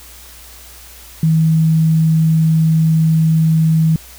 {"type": "tone", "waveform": "sine", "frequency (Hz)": 160, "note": "D#3", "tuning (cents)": 49, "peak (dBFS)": -9, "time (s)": [1.23, 3.96], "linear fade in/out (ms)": 2, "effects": ["added 60 Hz sine -41 dBFS peak until 4.18 s", "white hiss -39 dBFS RMS until 4.18 s"]}